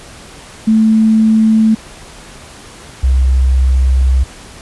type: tone pair in turn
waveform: sine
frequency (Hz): 220 / 65.01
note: A3 / C2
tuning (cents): 0 / -11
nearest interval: octave + major sixth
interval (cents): 2111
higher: first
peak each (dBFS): -6 / -7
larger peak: first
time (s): 0.67-1.75 / 3.03-4.24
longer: second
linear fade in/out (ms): 10
effects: pink hiss -35 dBFS RMS until 4.61 s + resampled to 24000 Hz